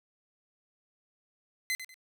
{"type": "tone with echo", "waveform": "sawtooth", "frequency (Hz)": 2046, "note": "C7", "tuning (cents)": -39, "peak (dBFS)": -25, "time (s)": [1.7, 1.75], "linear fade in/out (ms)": 0, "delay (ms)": 96, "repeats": 2, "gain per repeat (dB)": -11, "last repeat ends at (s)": 1.942, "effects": []}